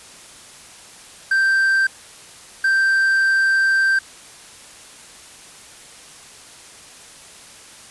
triangle tone bursts at uneven times, 1568 Hz, G6, in tune, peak -12 dBFS, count 2, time 1.31-1.87 / 2.64-3.99 s, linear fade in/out 5 ms, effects white hiss -42 dBFS RMS until 7.9 s + resampled to 24000 Hz

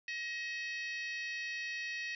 harmonic tone with a mistuned harmonic, 630 Hz, D#5, 21 cents sharp, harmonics 3 / 4 / 5 / 6 / 7 / 8 / 9, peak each -40 / -41 / -54 / -53 / -50 / -56 / -54 dBFS, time 0.08-2.15 s, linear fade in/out 2 ms, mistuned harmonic 4, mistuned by +34 cents, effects none

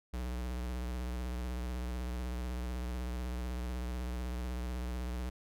square tone with vibrato, 61.3 Hz, B1, 12 cents flat, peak -36 dBFS, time 0.13-5.3 s, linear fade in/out 10 ms, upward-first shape square, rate 16 Hz, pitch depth 53 cents each way, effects none

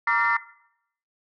sine tone cluster, 941 / 1162 / 1389 / 1803 / 2046 Hz, A#5 / D6 / F6 / A6 / C7, +16 / -19 / -10 / +42 / -39 cents, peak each -25 dBFS, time 0.07-0.37 s, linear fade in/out 5 ms, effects noise-tail reverb RT60 0.7 s tail -18 dB re dry + tanh soft clip ceiling -11 dBFS

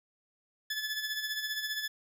20% pulse tone with tremolo, 1726 Hz, A6, 34 cents flat, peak -26 dBFS, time 0.7-1.88 s, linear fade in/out 5 ms, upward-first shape sine, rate 15 Hz, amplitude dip 55%, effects none

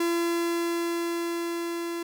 45% pulse tone with level ramp, 340 Hz, F4, 46 cents flat, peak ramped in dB -23 to -30 dBFS, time 0-2.03 s, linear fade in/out 5 ms, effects none

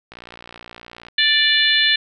click train, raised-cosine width 0.3 ms, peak -21 dBFS, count 58, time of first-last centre 0.12-1.084 s, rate 59.1 Hz
harmonic tone, 587.3 Hz, D5, in tune, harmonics 3 / 4 / 5 / 6 / 7, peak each -18 / -24 / -20 / -18 / -21 dBFS, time 1.18-1.96 s, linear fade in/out 5 ms
effects none

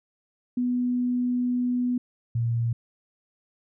sine tone pair in turn, 246.9 / 116.85 Hz, B3 / A#2, 0 / +5 cents, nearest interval octave + minor second, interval 1295 cents, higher first, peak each -22 dBFS, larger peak neither, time 0.57-1.98 / 2.35-2.73 s, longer first, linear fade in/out 5 ms, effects none

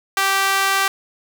sawtooth tone with high-pass filter, 389.8 Hz, G4, 10 cents flat, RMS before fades -18 dBFS, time 0.17-0.88 s, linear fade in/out 2 ms, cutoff 1200 Hz, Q 1.3, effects none

